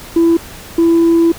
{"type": "tone pair in turn", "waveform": "sine", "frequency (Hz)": [333.8, 333.8], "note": ["E4", "E4"], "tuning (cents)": [22, 22], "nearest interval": "unison", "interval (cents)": 0, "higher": "neither", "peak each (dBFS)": -5, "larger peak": "neither", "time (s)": [[0.16, 0.37], [0.78, 1.32]], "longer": "second", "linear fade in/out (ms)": 5, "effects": ["tanh soft clip ceiling -5 dBFS", "pink hiss -33 dBFS RMS until 1.38 s"]}